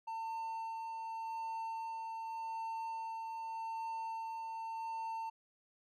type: tone with tremolo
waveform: triangle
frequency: 901 Hz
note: A5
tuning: 41 cents sharp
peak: -36 dBFS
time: 0.07-5.3 s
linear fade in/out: 10 ms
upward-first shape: sine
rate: 0.85 Hz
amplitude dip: 25%
effects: none